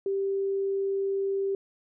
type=tone; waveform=sine; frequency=392 Hz; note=G4; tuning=in tune; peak=-25 dBFS; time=0.06-1.55 s; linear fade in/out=2 ms; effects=none